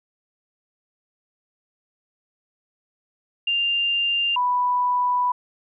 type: tone pair in turn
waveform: sine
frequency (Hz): 2794 / 987.8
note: F7 / B5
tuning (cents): 0 / 0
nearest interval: octave + tritone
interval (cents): 1800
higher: first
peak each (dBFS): -19 / -18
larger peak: second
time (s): 3.47-4.36 / 4.36-5.32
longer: second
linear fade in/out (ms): 5
effects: none